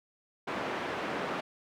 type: band-pass noise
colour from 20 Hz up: pink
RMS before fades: -35 dBFS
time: 0.47-1.41 s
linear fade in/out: 10 ms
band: 280 to 2000 Hz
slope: 12 dB/octave
effects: none

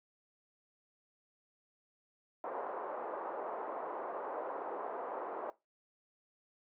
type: band-pass noise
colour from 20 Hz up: pink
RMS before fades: -41 dBFS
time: 2.44-5.5 s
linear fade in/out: 0 ms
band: 430 to 1100 Hz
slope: 24 dB/octave
effects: noise-tail reverb RT60 0.2 s tail -17 dB re dry

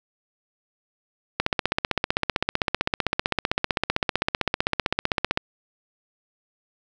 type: click train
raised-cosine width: 0.3 ms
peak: -4 dBFS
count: 63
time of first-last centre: 1.4-5.374 s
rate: 15.6 Hz
effects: none

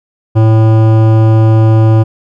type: tone with hard clipping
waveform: sine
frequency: 110.7 Hz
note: A2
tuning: 11 cents sharp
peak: -6 dBFS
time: 0.35-2.04 s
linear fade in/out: 20 ms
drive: 15 dB
effects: none

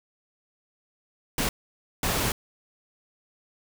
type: noise bursts at uneven times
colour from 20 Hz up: pink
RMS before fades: -26 dBFS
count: 2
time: 1.38-1.49 / 2.03-2.32 s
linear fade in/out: 2 ms
effects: none

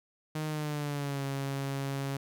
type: tone with pitch glide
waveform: sawtooth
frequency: 154.6 to 137.73 Hz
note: D#3 to C#3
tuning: -11 to -11 cents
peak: -28 dBFS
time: 0.35-2.17 s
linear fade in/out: 5 ms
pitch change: -200 cents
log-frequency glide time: 0.47-1.24 s
effects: none

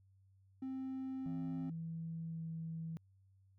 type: tone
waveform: triangle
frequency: 263.3 Hz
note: C4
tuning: 11 cents sharp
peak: -37 dBFS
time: 0.62-1.7 s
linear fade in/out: 5 ms
type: tone with pitch glide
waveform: sine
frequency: 164 to 162.77 Hz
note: E3 to E3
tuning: -9 to -22 cents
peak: -40 dBFS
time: 1.26-2.97 s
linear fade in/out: 0 ms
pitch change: -13 cents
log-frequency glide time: 2.28-2.43 s
effects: tanh soft clip ceiling -33 dBFS + added 96 Hz sine -65 dBFS peak until 3.58 s

